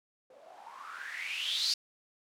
violet noise with low-pass filter sweep, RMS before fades -37 dBFS, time 0.3-1.74 s, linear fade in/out 5 ms, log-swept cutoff 510 to 4800 Hz, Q 8.2, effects none

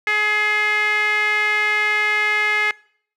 sawtooth tone with band-pass filter, 422.1 Hz, G#4, 28 cents sharp, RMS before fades -19 dBFS, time 0.07-2.71 s, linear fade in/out 2 ms, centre 2000 Hz, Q 5.3, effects noise-tail reverb RT60 0.6 s tail -23 dB re dry

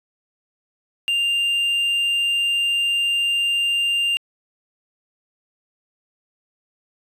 triangle tone, 2794 Hz, F7, in tune, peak -16 dBFS, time 1.08-4.17 s, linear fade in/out 0 ms, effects resampled to 32000 Hz

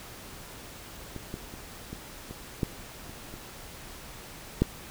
clicks, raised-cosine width 3 ms, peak -24 / -22 / -30 / -25 / -27 / -13 / -29 / -29 / -8 dBFS, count 9, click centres 1.163 / 1.341 / 1.539 / 1.93 / 2.31 / 2.632 / 3.095 / 3.34 / 4.62 s, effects pink hiss -45 dBFS RMS until 4.9 s

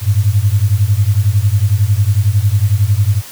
sine beating tone pair, 96.9 / 107.9 Hz, G2 / A2, -20 / -33 cents, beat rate 11 Hz, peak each -12 dBFS, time 0.01-3.22 s, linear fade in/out 50 ms, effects white hiss -33 dBFS RMS until 3.31 s

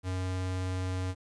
square tone with vibrato, 92.5 Hz, F#2, in tune, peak -31 dBFS, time 0.03-1.15 s, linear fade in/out 50 ms, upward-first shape triangle, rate 19 Hz, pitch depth 8 cents each way, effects resampled to 22050 Hz + 10-bit

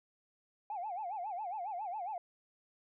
sine tone with vibrato, 780 Hz, G5, 9 cents flat, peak -36 dBFS, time 0.7-2.18 s, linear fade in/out 2 ms, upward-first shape sine, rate 7.3 Hz, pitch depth 210 cents each way, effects tanh soft clip ceiling -32 dBFS

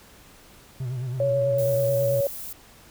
triangle tone with vibrato, 126.4 Hz, B2, 41 cents sharp, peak -25 dBFS, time 0.8-2.21 s, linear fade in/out 5 ms, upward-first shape sine, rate 9.2 Hz, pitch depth 85 cents each way
sine tone, 558 Hz, C#5, 11 cents sharp, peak -20 dBFS, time 1.2-2.27 s, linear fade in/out 2 ms
violet noise, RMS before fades -36 dBFS, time 1.58-2.53 s, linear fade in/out 5 ms
effects pink hiss -51 dBFS RMS until 2.9 s

